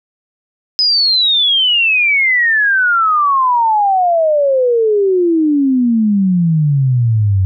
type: exponential sweep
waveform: sine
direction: down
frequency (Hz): 5080 to 92.5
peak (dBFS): -9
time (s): 0.79-7.45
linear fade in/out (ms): 0
effects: none